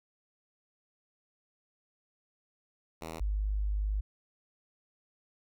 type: tone pair in turn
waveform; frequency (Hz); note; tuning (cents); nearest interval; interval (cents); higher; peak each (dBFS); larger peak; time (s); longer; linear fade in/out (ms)
5% pulse / sine; 80.9 / 51.06; E2 / G#1; -32 / -29; minor sixth; 797; first; -28; neither; 3.01-3.2 / 3.2-4.01; second; 10
effects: none